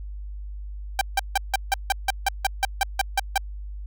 sawtooth tone bursts, 784 Hz, G5, in tune, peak -14 dBFS, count 14, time 0.99-3.378 s, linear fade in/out 2 ms, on 22 ms, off 160 ms, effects added 50 Hz sine -32 dBFS peak until 3.86 s

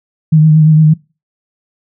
sine tone with vibrato, 155.56 Hz, D#3, in tune, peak -3 dBFS, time 0.32-0.94 s, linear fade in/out 10 ms, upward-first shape triangle, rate 8.7 Hz, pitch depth 37 cents each way, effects noise-tail reverb RT60 0.3 s tail -23 dB re dry

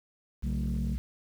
sine chord, F# minor, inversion second, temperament equal with one note detuned, 138.59 / 185 / 222.8 Hz, C#3 / F#3 / A3, 0 / 0 / +22 cents, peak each -34 dBFS, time 0.42-0.98 s, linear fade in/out 50 ms
sine tone, 62.4 Hz, B1, 19 cents sharp, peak -29 dBFS, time 0.43-0.98 s, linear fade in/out 0 ms
effects tanh soft clip ceiling -23 dBFS + 9-bit

